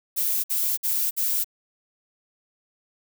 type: noise bursts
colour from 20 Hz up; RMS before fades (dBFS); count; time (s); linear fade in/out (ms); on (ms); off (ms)
violet; -24; 4; 0.16-1.445; 20; 280; 55
effects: none